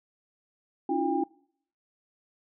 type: tone cluster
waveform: sine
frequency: 281.3 / 322.5 / 352.3 / 801 Hz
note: C#4 / E4 / F4 / G5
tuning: +26 / -38 / +15 / +37 cents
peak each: -30 dBFS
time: 0.89-1.24 s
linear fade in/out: 5 ms
effects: noise-tail reverb RT60 0.6 s tail -22 dB re dry